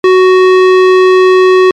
square tone, 371.5 Hz, F#4, 7 cents sharp, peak -3 dBFS, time 0.04-1.71 s, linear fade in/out 2 ms, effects low-pass 3000 Hz 12 dB/octave + MP3 64 kbps

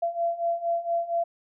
sine beating tone pair, 678 / 682.3 Hz, E5 / F5, +49 / -41 cents, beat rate 4.3 Hz, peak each -29 / -26 dBFS, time 0.02-1.24 s, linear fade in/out 10 ms, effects none

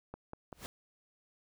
click train, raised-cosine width 1 ms, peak -29 dBFS, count 3, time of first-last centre 0.14-0.528 s, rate 5.16 Hz
pink noise with exponential growth, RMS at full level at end -39 dBFS, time 0.52-0.66 s, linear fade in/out 0 ms, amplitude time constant 29 ms
effects none

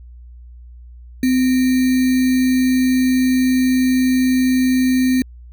sine tone with sample-and-hold, 256.1 Hz, C4, 37 cents flat, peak -12 dBFS, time 1.23-5.22 s, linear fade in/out 2 ms, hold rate 2100 Hz, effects added 60 Hz sine -36 dBFS peak until 5.52 s

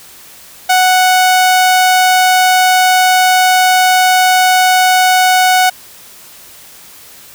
sawtooth tone, 740 Hz, F#5, in tune, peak -3 dBFS, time 0.69-5.7 s, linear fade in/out 10 ms, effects white hiss -37 dBFS RMS until 7.34 s

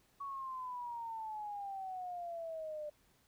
sine exponential sweep, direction down, 1126 to 593 Hz, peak -40 dBFS, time 0.2-2.9 s, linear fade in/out 10 ms, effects pink hiss -71 dBFS RMS until 3.27 s

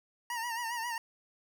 25% pulse tone with vibrato, 936 Hz, A#5, 7 cents sharp, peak -30 dBFS, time 0.3-0.98 s, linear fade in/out 2 ms, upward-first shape sine, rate 7.4 Hz, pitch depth 71 cents each way, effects none

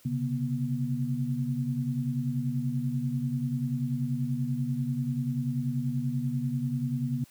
sine tone cluster, 130.4 / 140.7 / 241.3 Hz, C3 / C#3 / B3, -5 / +26 / -40 cents, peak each -31 dBFS, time 0.05-7.24 s, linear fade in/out 5 ms, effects white hiss -59 dBFS RMS until 7.3 s + high-pass 80 Hz 12 dB/octave

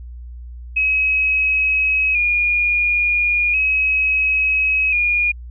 sine tone with vibrato, 2492 Hz, D#7, 2 cents sharp, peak -14 dBFS, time 0.76-5.32 s, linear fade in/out 10 ms, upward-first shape square, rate 0.36 Hz, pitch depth 42 cents each way, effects added 60 Hz sine -31 dBFS peak until 5.5 s

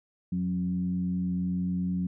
sine tone with frequency modulation, 180.7 Hz, F#3, 41 cents flat, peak -26 dBFS, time 0.32-2.07 s, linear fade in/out 5 ms, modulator 90.7 Hz, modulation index 0.5, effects none

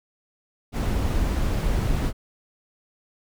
brown noise, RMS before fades -23 dBFS, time 0.72-2.13 s, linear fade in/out 50 ms, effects none

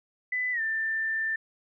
sine tone with pitch glide, 2000 to 1781.8 Hz, B6 to A6, +21 to +21 cents, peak -26 dBFS, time 0.32-1.36 s, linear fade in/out 5 ms, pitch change -200 cents, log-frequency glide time 0.52-0.61 s, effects none

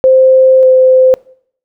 sine tone pair in turn, 522 / 516.9 Hz, C5 / C5, -4 / -21 cents, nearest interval unison, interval 17 cents, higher first, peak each -3 dBFS, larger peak neither, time 0.04-0.63 / 0.63-1.14 s, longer first, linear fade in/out 0 ms, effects noise-tail reverb RT60 0.6 s tail -23 dB re dry

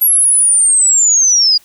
sine linear sweep, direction down, 11540 to 4796 Hz, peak -7 dBFS, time 0.01-1.58 s, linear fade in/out 10 ms, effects white hiss -48 dBFS RMS until 1.64 s

